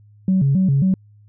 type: tone with vibrato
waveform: sine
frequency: 161.3 Hz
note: E3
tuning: 37 cents flat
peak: -12 dBFS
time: 0.28-0.94 s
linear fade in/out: 2 ms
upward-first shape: square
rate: 3.7 Hz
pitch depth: 270 cents each way
effects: tanh soft clip ceiling -9 dBFS + added 104 Hz sine -46 dBFS peak until 1.28 s